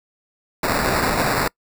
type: noise with sample-and-hold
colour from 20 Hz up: white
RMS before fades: -20 dBFS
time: 0.63-1.48 s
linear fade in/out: 5 ms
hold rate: 3150 Hz
effects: noise-tail reverb RT60 0.1 s tail -26 dB re dry